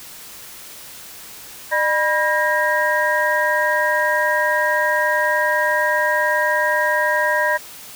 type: tone cluster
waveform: sine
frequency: 605 / 975 / 1614 / 1875 Hz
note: D#5 / B5 / G#6 / A#6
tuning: -49 / -23 / -50 / +10 cents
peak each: -21 dBFS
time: 1.71-7.58 s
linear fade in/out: 20 ms
effects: white hiss -38 dBFS RMS until 7.95 s